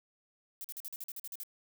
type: noise bursts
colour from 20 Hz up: violet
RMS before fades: -42 dBFS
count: 11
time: 0.61-1.434 s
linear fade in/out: 0 ms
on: 34 ms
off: 45 ms
effects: none